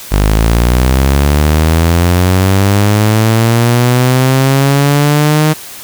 sawtooth linear sweep, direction up, 49 to 155.56 Hz, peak -3 dBFS, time 0.11-5.54 s, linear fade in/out 20 ms, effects white hiss -29 dBFS RMS until 5.83 s

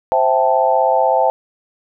sine chord, A minor seventh, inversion first, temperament equal, 523.3 / 659.3 / 784 / 880 Hz, C5 / E5 / G5 / A5, 0 / 0 / 0 / 0 cents, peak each -17 dBFS, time 0.12-1.3 s, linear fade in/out 0 ms, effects none

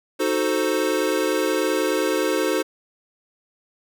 square chord, D# diminished seventh, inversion none, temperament equal, 311.1 / 370 / 440 / 523.3 Hz, D#4 / F#4 / A4 / C5, 0 / 0 / 0 / 0 cents, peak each -26 dBFS, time 0.19-2.63 s, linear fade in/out 20 ms, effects none

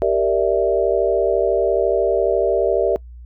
sine chord, E half-diminished seventh, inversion first, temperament equal, 392 / 466.2 / 587.3 / 659.3 Hz, G4 / Bb4 / D5 / E5, 0 / 0 / 0 / 0 cents, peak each -20 dBFS, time 0.02-2.96 s, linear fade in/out 0 ms, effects noise-tail reverb RT60 0.1 s tail -23 dB re dry + added 60 Hz sine -35 dBFS peak until 3.25 s

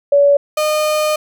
sine / 35% pulse tone pair in turn, 569 / 611.2 Hz, C#5 / D#5, +45 / -31 cents, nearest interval minor second, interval 124 cents, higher second, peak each -7 / -12 dBFS, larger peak first, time 0.12-0.37 / 0.57-1.16 s, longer second, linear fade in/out 5 ms, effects none

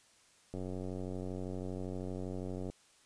click train, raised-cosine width 2 ms, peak -28 dBFS, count 201, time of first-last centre 0.54-2.7 s, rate 92.6 Hz, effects white hiss -65 dBFS RMS until 3.05 s + resampled to 22050 Hz

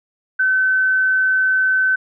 sine tone, 1525 Hz, G6, 48 cents flat, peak -13 dBFS, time 0.39-1.96 s, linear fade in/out 10 ms, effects none

